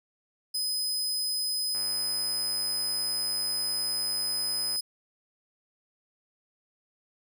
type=tone; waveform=sawtooth; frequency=5030 Hz; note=D#8; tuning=18 cents sharp; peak=-25 dBFS; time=0.54-4.81 s; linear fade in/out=10 ms
type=click train; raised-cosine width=0.5 ms; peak=-31 dBFS; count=298; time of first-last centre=1.75-4.759 s; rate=98.7 Hz
effects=none